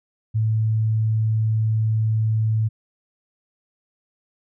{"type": "tone", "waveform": "sine", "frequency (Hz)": 110, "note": "A2", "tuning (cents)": 0, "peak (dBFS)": -17, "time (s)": [0.34, 2.69], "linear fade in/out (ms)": 20, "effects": []}